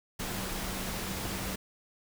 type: tone in noise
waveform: sine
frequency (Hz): 190.2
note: F#3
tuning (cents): +48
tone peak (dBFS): -42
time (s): 0.19-1.56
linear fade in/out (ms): 10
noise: pink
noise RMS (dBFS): -36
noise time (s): 0.19-1.56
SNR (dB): -9
effects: none